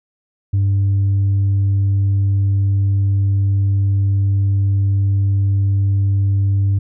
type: tone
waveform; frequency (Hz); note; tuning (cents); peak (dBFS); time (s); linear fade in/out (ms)
sine; 98.7; G2; +12; -10; 0.53-6.79; 10
effects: tanh soft clip ceiling -11 dBFS